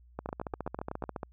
two click trains, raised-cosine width 1 ms, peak -21 / -21 dBFS, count 16 / 7, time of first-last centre 0.19-1.232 / 0.29-1.039 s, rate 14.4 / 8.01 Hz, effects added 60 Hz sine -55 dBFS peak until 1.32 s

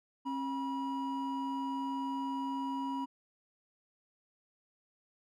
triangle tone pair together, 270.3 / 969.1 Hz, C#4 / B5, -44 / -33 cents, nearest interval octave + minor seventh, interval 2211 cents, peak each -34 / -35 dBFS, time 0.25-3.06 s, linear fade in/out 20 ms, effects none

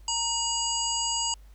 harmonic tone with a mistuned harmonic, 961 Hz, B5, 48 cents flat, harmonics 1 / 3 / 5 / 7 / 8, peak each -32 / -32 / -32 / -32 / -32 dBFS, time 0.08-1.34 s, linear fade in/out 2 ms, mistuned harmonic 1, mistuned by -65 cents, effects added 50 Hz sine -47 dBFS peak until 1.54 s + pink hiss -64 dBFS RMS until 1.54 s

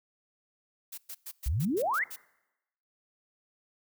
blue noise bursts, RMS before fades -41 dBFS, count 8, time 0.92-2.162 s, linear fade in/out 10 ms, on 59 ms, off 110 ms
sine exponential sweep, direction up, 56.7 to 2185 Hz, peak -26 dBFS, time 1.46-2.04 s, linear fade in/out 5 ms
effects noise-tail reverb RT60 0.9 s tail -23 dB re dry

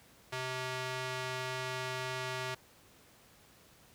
square tone with band-pass filter, 128.7 Hz, C3, 28 cents flat, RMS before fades -38 dBFS, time 0.32-2.55 s, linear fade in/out 10 ms, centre 2300 Hz, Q 0.52, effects pink hiss -61 dBFS RMS until 3.94 s + high-pass 60 Hz 12 dB/octave

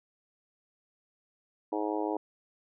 harmonic tone, 105.5 Hz, G#2, 28 cents sharp, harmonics 3 / 4 / 5 / 6 / 7 / 8 / 9, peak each -33 / -35 / -38 / -40 / -39 / -38 / -40 dBFS, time 1.72-2.17 s, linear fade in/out 5 ms, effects none

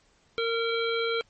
harmonic tone with a mistuned harmonic, 460 Hz, A#4, 23 cents flat, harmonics 1 / 3 / 5 / 7 / 9, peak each -27 / -32 / -34 / -35 / -37 dBFS, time 0.38-1.21 s, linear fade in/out 0 ms, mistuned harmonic 9, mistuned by -54 cents, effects pink hiss -64 dBFS RMS until 1.29 s + MP3 32 kbps

